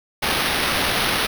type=noise with sample-and-hold; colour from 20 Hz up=white; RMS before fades=-21 dBFS; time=0.22-1.27 s; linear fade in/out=10 ms; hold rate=7350 Hz; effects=none